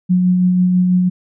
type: tone with tremolo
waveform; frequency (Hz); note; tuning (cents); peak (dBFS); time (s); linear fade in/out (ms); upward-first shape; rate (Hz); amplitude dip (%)
sine; 181.4; F#3; -34; -9; 0.09-1.1; 20; sine; 6.1; 25
effects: none